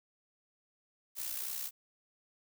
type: noise with amplitude modulation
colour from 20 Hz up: blue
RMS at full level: -36 dBFS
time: 1.15-1.71 s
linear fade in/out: 50 ms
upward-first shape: sine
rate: 63.5 Hz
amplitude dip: 60%
effects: none